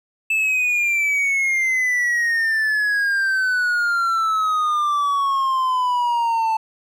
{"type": "exponential sweep", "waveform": "triangle", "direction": "down", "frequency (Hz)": [2637, 880], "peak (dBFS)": -15, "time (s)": [0.3, 6.57], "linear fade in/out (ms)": 5, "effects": []}